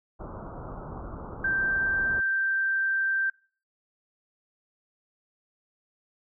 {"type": "low-pass noise", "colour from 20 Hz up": "pink", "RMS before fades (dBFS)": -39, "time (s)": [0.19, 2.21], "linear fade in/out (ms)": 20, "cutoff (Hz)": 1400, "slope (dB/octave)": 96}
{"type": "tone", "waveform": "sine", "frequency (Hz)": 1568, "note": "G6", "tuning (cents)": 0, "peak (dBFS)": -23, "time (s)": [1.44, 3.3], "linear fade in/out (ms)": 5}
{"effects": ["noise-tail reverb RT60 0.4 s tail -23 dB re dry"]}